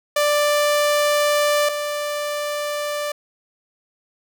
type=tone pair in turn; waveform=sawtooth; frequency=589 / 589 Hz; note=D5 / D5; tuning=+5 / +5 cents; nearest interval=unison; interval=0 cents; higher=neither; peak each=-12 / -19 dBFS; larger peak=first; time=0.16-1.69 / 1.69-3.12 s; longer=first; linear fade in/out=5 ms; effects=none